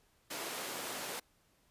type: high-pass noise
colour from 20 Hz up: pink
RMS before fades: -41 dBFS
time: 0.3-1.2 s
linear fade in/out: 10 ms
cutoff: 350 Hz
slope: 12 dB/octave
effects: pink hiss -71 dBFS RMS until 1.7 s + resampled to 32000 Hz